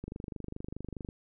click train, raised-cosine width 3 ms, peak -26 dBFS, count 27, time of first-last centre 0.04-1.088 s, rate 24.8 Hz, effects none

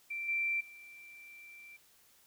sine tone with level steps, 2349 Hz, D7, in tune, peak -36 / -30 / -50 dBFS, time 0.1-1.77 s, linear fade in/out 10 ms, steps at 0.28 / 0.6 s, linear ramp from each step 10 ms, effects white hiss -65 dBFS RMS until 2.26 s

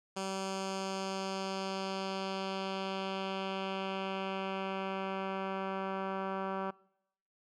10% pulse tone with low-pass filter sweep, 192.2 Hz, G3, 34 cents flat, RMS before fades -37 dBFS, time 0.16-6.71 s, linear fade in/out 10 ms, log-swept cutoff 7400 to 1500 Hz, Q 1.6, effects noise-tail reverb RT60 0.8 s tail -24 dB re dry

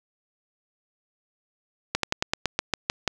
slowing click train, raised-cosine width 0.2 ms, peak -5 dBFS, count 10, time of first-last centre 1.95-3.077 s, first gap 83 ms, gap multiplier 1.1, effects none

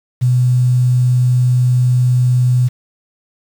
sine tone with quantisation, 124.8 Hz, B2, 19 cents sharp, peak -9 dBFS, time 0.21-2.69 s, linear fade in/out 20 ms, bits 6, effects none

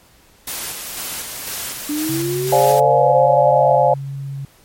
white noise with tremolo, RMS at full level -26 dBFS, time 0.47-2.8 s, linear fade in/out 5 ms, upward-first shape square, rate 2 Hz, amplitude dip 30%
sine exponential sweep, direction up, 291.5 to 686 Hz, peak -19 dBFS, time 1.89-3.78 s, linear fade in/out 5 ms
sine tone with pitch glide, 137.1 to 138.05 Hz, C#3 to C#3, -19 to -7 cents, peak -24 dBFS, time 2.09-4.45 s, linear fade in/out 2 ms, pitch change +12 cents, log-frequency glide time 3.13-4.22 s
sine chord, D half-diminished seventh, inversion third, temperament just, 528.6 / 587.3 / 704.8 / 845.8 Hz, C5 / D5 / F5 / Ab5, +18 / 0 / +16 / +31 cents, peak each -16 dBFS, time 2.52-3.94 s, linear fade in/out 5 ms
effects pink hiss -51 dBFS RMS until 4.64 s + MP3 64 kbps

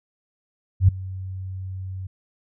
sine tone with ADSR envelope, 94.1 Hz, F#2, 30 cents sharp, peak -8 dBFS, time 0.8-2.07 s, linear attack 84 ms, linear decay 6 ms, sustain -21 dB, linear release 6 ms, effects none

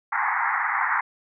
pink band-pass noise, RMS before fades -24 dBFS, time 0.12-1.01 s, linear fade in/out 5 ms, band 800 to 2100 Hz, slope 96 dB/octave, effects none

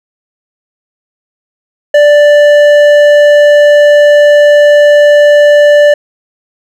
triangle tone with hard clipping, 587.3 Hz, D5, in tune, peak -3 dBFS, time 1.94-5.94 s, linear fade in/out 5 ms, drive 12 dB, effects none

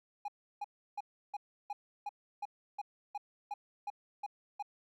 triangle tone bursts, 821 Hz, G#5, 20 cents flat, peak -34 dBFS, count 13, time 0.25-4.626 s, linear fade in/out 5 ms, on 32 ms, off 330 ms, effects none

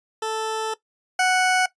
20% pulse tone pair in turn, 440 / 740 Hz, A4 / F#5, 0 / 0 cents, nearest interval major sixth, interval 900 cents, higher second, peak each -19 / -12 dBFS, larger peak second, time 0.22-0.74 / 1.19-1.66 s, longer first, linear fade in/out 5 ms, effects noise-tail reverb RT60 0.1 s tail -17 dB re dry + resampled to 22050 Hz

